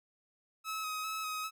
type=tone with vibrato; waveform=sawtooth; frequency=1278 Hz; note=D#6; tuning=46 cents sharp; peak=-32 dBFS; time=0.64-1.51 s; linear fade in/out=50 ms; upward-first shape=square; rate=2.5 Hz; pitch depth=20 cents each way; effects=none